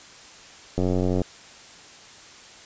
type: click train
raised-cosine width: 2 ms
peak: -11 dBFS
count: 41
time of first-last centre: 0.78-1.217 s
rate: 91.5 Hz
effects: white hiss -46 dBFS RMS until 2.65 s + resampled to 16000 Hz